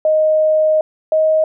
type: tone pair in turn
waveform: sine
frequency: 622.3 / 628.4 Hz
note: D#5 / D#5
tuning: 0 / +17 cents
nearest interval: unison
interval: 17 cents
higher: second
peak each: -10 dBFS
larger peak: neither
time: 0.05-0.81 / 1.12-1.44 s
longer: first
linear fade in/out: 2 ms
effects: none